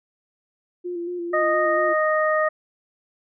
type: tone with vibrato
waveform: sine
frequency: 349.2 Hz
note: F4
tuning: in tune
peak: -26 dBFS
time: 0.84-1.94 s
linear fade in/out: 20 ms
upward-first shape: square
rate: 4.3 Hz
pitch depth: 29 cents each way
type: harmonic tone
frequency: 620 Hz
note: D#5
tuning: 6 cents flat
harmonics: 1 / 2 / 3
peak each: -20 / -23 / -25 dBFS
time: 1.33-2.49 s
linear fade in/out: 10 ms
effects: none